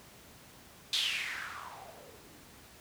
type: noise with low-pass filter sweep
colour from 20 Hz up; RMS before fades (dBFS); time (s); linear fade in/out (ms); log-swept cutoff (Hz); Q
violet; -39; 0.93-2.57; 2; 3800 to 200; 4.6
effects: pink hiss -55 dBFS RMS until 2.8 s + high-pass 60 Hz 12 dB/octave